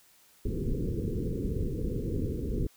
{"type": "low-pass noise", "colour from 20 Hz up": "pink", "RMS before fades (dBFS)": -31, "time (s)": [0.45, 2.67], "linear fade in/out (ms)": 5, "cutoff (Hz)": 490, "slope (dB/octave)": 96, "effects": ["white hiss -61 dBFS RMS until 2.76 s"]}